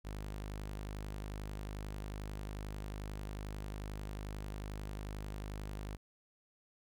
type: tone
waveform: sawtooth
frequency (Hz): 51.2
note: G#1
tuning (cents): -24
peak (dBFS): -37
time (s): 0.04-5.97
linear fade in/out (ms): 20
effects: none